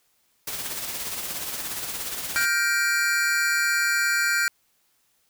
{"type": "noise with tremolo", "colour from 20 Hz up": "white", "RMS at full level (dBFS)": -30, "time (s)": [0.47, 2.46], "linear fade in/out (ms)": 5, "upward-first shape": "sine", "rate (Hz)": 17, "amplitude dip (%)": 40}
{"type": "chord", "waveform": "square", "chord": "G minor seventh", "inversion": "third", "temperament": "just", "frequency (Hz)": [1411.2, 1568, 1881.6, 2352], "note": ["F6", "G6", "Bb6", "D7"], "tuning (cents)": [18, 0, 16, 2], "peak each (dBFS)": [-26, -25, -31, -29], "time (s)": [2.36, 4.48], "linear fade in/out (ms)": 0}
{"effects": ["white hiss -67 dBFS RMS until 5.29 s"]}